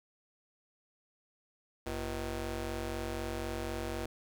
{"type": "ring-modulated tone", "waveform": "15% pulse", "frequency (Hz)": 144, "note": "D3", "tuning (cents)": -34, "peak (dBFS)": -26, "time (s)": [1.86, 4.06], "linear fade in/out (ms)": 5, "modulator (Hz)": 194, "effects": []}